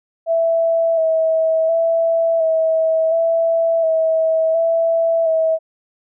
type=tone with vibrato; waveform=sine; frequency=653 Hz; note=E5; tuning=17 cents flat; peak=-13 dBFS; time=0.26-5.59 s; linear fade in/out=50 ms; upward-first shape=square; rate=0.7 Hz; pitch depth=22 cents each way; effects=none